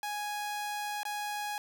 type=tone with dropouts; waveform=sawtooth; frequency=830.6 Hz; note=G#5; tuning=in tune; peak=-30 dBFS; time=0.03-1.58 s; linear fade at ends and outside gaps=1 ms; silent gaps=1.032-1.052 s; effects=none